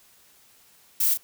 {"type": "noise with echo", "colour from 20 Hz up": "violet", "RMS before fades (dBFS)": -22, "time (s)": [1, 1.14], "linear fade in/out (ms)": 5, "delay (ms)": 35, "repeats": 1, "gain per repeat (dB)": -7, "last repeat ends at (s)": 1.175, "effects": ["white hiss -57 dBFS RMS until 1.23 s"]}